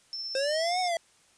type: tone with tremolo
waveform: sine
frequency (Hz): 5340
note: E8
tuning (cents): +22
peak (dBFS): -32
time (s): 0.13-0.88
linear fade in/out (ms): 0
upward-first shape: triangle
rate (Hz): 17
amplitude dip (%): 30
type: linear two-way sweep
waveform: square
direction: up then down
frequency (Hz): 523 to 746 to 656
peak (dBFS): -27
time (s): 0.35-0.97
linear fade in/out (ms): 2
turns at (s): 0.8
effects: white hiss -62 dBFS RMS until 1.37 s + resampled to 22050 Hz